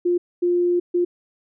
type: tone bursts at uneven times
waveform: sine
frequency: 351.9 Hz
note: F4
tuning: 13 cents sharp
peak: -16 dBFS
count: 3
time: 0.05-0.18 / 0.42-0.8 / 0.94-1.05 s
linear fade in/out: 10 ms
effects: none